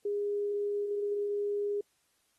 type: tone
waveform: sine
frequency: 409.3 Hz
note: G#4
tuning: 25 cents flat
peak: -29 dBFS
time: 0.05-1.81 s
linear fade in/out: 5 ms
effects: white hiss -73 dBFS RMS until 2.38 s + AAC 32 kbps